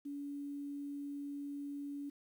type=tone with quantisation; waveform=sine; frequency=284.8 Hz; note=C#4; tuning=47 cents sharp; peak=-40 dBFS; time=0.05-2.1 s; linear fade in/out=10 ms; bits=11; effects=none